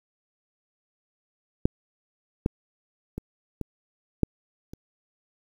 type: clicks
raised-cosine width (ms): 3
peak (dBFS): -6 / -9 / -19 / -18 / -7 / -26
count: 6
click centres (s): 1.655 / 2.461 / 3.18 / 3.613 / 4.233 / 4.735
effects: 8-bit